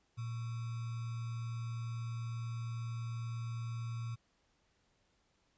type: tone with sample-and-hold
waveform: sine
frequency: 116.1 Hz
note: A#2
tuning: 7 cents flat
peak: -37 dBFS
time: 0.17-4.16 s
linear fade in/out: 20 ms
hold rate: 1225 Hz
effects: pink hiss -75 dBFS RMS until 5.57 s + resampled to 16000 Hz